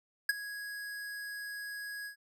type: tone with ADSR envelope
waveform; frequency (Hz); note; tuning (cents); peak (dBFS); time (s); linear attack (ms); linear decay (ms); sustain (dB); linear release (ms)
square; 1661.2; G#6; 0; -23; 0.29-2.16; 4; 22; -17; 100
effects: none